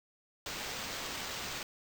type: noise with sample-and-hold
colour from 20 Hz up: violet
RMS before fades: -40 dBFS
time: 0.46-1.63 s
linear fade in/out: 2 ms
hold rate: 11025 Hz
effects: none